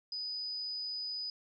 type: tone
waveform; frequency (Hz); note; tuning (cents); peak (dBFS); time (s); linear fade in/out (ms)
sine; 4978; D#8; 0; -36; 0.12-1.3; 2
effects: none

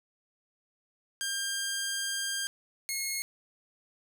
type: tone pair in turn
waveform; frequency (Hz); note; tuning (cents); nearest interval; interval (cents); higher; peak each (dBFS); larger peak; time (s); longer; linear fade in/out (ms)
10% pulse; 1600 / 2164; G6 / C#7; +35 / -42; perfect fourth; 523; second; -22; neither; 1.21-2.47 / 2.89-3.22; first; 0
effects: none

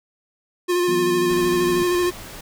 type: tone with vibrato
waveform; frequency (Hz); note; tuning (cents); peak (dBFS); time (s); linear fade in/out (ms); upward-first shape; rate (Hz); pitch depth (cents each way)
square; 354.5; F4; +26; -18; 0.68-2.11; 20; square; 13; 19
type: chord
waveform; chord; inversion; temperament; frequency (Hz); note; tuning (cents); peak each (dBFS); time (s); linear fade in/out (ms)
sine; E suspended second; none; equal; 164.81 / 185 / 246.9; E3 / F#3 / B3; 0 / 0 / 0; -31 / -30 / -28; 0.88-1.83; 5
type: noise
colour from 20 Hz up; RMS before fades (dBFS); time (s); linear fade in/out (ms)
pink; -37; 1.29-2.41; 5
effects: none

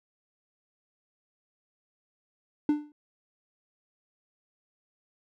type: tone with exponential decay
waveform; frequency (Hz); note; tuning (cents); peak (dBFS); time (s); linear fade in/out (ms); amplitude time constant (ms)
triangle; 297; D4; +20; -16; 2.69-2.92; 2; 50
effects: none

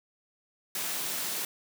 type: high-pass noise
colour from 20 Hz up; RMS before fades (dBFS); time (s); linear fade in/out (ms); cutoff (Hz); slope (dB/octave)
white; -33; 0.75-1.45; 2; 150; 24
effects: none

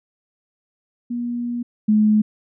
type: tone pair in turn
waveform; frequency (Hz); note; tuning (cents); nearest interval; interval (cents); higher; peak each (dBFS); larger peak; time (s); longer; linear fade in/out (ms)
sine; 240 / 213.3; B3 / G#3; -49 / +46; major second; 205; first; -22 / -12; second; 1.1-1.63 / 1.88-2.22; first; 10
effects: none

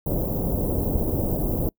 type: band-stop noise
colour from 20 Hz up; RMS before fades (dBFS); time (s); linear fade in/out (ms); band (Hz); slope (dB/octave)
pink; -24; 0.06-1.69; 2; 600 to 16000; 24
effects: noise-tail reverb RT60 0.1 s tail -26 dB re dry

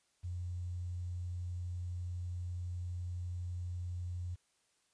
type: tone with quantisation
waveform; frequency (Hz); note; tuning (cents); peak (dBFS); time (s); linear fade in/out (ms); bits
sine; 88.8; F2; +29; -37; 0.23-4.36; 20; 11
effects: white hiss -75 dBFS RMS until 4.93 s + resampled to 22050 Hz

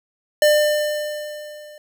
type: tone with level ramp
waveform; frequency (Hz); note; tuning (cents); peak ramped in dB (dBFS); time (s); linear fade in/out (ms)
square; 599; D5; +34; -11 to -40; 0.42-1.78; 2
effects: none

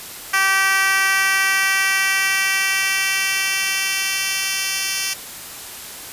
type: tone with high-pass filter sweep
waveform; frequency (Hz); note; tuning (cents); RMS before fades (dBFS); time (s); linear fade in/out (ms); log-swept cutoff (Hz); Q
10% pulse; 386.8; G4; -23; -19; 0.33-5.14; 10; 1400 to 3600; 1.4
effects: white hiss -34 dBFS RMS until 6.12 s + resampled to 32000 Hz

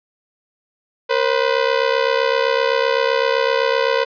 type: ring-modulated tone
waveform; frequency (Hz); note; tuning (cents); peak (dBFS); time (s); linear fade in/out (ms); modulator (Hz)
sawtooth; 501; B4; +25; -8; 1.09-4.05; 20; 33.9
effects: resampled to 11025 Hz

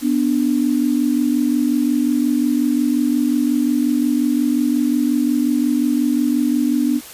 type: tone pair together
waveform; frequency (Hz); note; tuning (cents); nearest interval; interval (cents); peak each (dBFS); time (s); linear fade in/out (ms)
sine; 248.1 / 293.7; B3 / D4; +8 / 0; minor third; 292; -17; 0.01-7.01; 50
effects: white hiss -37 dBFS RMS until 7.13 s + resampled to 32000 Hz

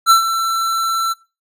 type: tone with ADSR envelope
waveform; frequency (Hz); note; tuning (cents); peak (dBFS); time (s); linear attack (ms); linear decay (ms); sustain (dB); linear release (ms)
square; 1341; E6; +29; -6; 0.06-1.14; 44; 110; -11; 23
effects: noise-tail reverb RT60 0.3 s tail -21 dB re dry + resampled to 32000 Hz

